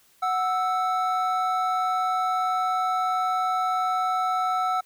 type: tone pair together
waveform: triangle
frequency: 740 / 1318.5 Hz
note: F#5 / E6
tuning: 0 / 0 cents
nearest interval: minor seventh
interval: 1000 cents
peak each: -23 dBFS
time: 0.22-4.81 s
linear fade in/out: 10 ms
effects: white hiss -60 dBFS RMS until 4.85 s